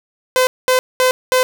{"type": "tone bursts", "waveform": "sawtooth", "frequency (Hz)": 511, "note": "C5", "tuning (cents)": -41, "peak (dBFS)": -7, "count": 4, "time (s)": [0.36, 1.43], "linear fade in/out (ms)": 0, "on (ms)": 110, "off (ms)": 210, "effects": []}